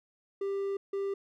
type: tone bursts at uneven times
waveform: triangle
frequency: 395 Hz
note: G4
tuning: 13 cents sharp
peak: -28 dBFS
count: 2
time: 0.41-0.77 / 0.93-1.14 s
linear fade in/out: 5 ms
effects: none